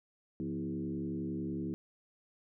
sine tone with frequency modulation, 249 Hz, B3, 14 cents sharp, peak -34 dBFS, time 0.4-1.74 s, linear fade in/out 0 ms, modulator 70.9 Hz, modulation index 1.6, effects none

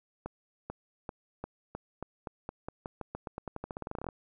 accelerating click train, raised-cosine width 1 ms, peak -23 dBFS, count 28, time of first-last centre 0.26-4.088 s, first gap 440 ms, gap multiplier 0.89, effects none

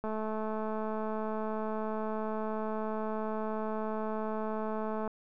click train, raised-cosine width 1 ms, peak -23 dBFS, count 1094, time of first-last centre 0.04-5.077 s, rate 217 Hz, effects none

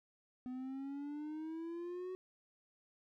triangle exponential sweep, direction up, 250 to 373.6 Hz, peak -39 dBFS, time 0.46-2.15 s, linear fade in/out 0 ms, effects none

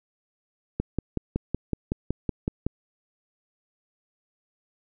click train, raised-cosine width 3 ms, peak -12 dBFS, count 11, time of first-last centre 0.8-2.666 s, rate 5.36 Hz, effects none

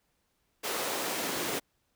pink noise with high-pass filter sweep, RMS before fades -33 dBFS, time 0.63-1.6 s, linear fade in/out 20 ms, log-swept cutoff 440 to 250 Hz, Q 1.1, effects pink hiss -75 dBFS RMS until 1.95 s

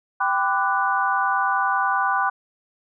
sine chord, G major seventh, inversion none, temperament equal with one note detuned, 784 / 1004.5 / 1174.7 / 1480 Hz, G5 / B5 / D6 / F#6, 0 / +29 / 0 / 0 cents, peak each -24 dBFS, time 0.2-2.3 s, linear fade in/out 10 ms, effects none

